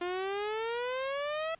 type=exponential sweep; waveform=sawtooth; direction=up; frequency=349.2 to 660 Hz; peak=-28 dBFS; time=0.01-1.55 s; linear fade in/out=5 ms; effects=pink hiss -63 dBFS RMS until 1.59 s + resampled to 8000 Hz